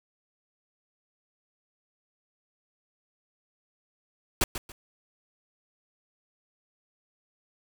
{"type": "noise with echo", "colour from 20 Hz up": "pink", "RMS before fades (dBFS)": -23, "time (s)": [4.41, 4.44], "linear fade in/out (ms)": 2, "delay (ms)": 140, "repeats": 2, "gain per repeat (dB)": -11, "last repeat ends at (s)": 4.72, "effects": []}